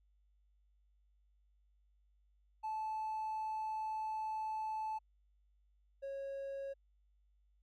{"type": "tone pair in turn", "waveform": "triangle", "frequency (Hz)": [871, 548.7], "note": ["A5", "C#5"], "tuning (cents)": [-18, -18], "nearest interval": "minor sixth", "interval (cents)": 800, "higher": "first", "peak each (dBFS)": [-34, -38], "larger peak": "first", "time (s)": [[2.63, 4.99], [6.02, 6.74]], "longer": "first", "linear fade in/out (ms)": 20, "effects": ["tanh soft clip ceiling -33 dBFS", "added 50 Hz sine -69 dBFS peak until 7.62 s"]}